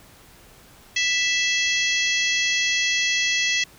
harmonic tone with a mistuned harmonic, 659.3 Hz, E5, in tune, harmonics 3 / 4 / 5 / 6 / 7 / 8 / 9 / 10, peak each -24 / -25 / -26 / -31 / -33 / -33 / -29 / -35 dBFS, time 0.96-3.64 s, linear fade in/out 5 ms, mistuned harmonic 6, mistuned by +91 cents, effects pink hiss -50 dBFS RMS until 3.78 s

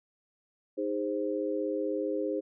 sine chord, Ab major, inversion second, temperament equal with one note detuned, 311.1 / 407.9 / 523.3 Hz, Eb4 / Ab4 / C5, 0 / -31 / 0 cents, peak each -33 dBFS, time 0.77-2.41 s, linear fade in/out 20 ms, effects none

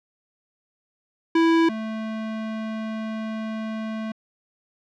square tone pair in turn, 329.6 / 220 Hz, E4 / A3, 0 / 0 cents, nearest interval perfect fifth, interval 700 cents, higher first, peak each -16 / -28 dBFS, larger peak first, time 1.35-1.69 / 1.69-4.12 s, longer second, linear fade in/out 5 ms, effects low-pass 3000 Hz 12 dB/octave

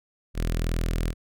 sawtooth tone with notch filter, 41.2 Hz, E1, in tune, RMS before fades -26 dBFS, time 0.34-1.14 s, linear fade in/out 50 ms, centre 880 Hz, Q 1.3, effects none

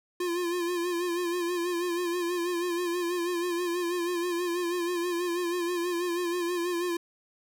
square tone with vibrato, 349.2 Hz, F4, in tune, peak -28 dBFS, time 0.2-6.97 s, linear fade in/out 5 ms, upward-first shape sine, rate 6.2 Hz, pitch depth 53 cents each way, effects none

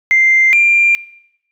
sine tone pair in turn, 2090 / 2383 Hz, C7 / D7, -2 / +25 cents, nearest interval major second, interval 227 cents, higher second, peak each -6 dBFS, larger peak neither, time 0.11-0.53 / 0.53-0.95 s, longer neither, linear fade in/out 0 ms, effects noise-tail reverb RT60 0.8 s tail -22 dB re dry + tanh soft clip ceiling -2 dBFS

